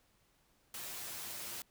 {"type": "noise with comb filter", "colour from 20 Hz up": "white", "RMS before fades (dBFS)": -44, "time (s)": [0.74, 1.62], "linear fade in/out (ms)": 2, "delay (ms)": 8.5, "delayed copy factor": 0.9, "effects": ["pink hiss -72 dBFS RMS until 1.7 s"]}